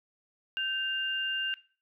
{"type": "tone pair together", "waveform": "sine", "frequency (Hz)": [1551, 2801], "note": ["G6", "F7"], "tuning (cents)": [-19, 4], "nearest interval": "minor seventh", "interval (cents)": 1023, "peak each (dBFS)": [-34, -30], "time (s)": [0.57, 1.54], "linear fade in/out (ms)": 0, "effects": ["noise-tail reverb RT60 0.4 s tail -19 dB re dry"]}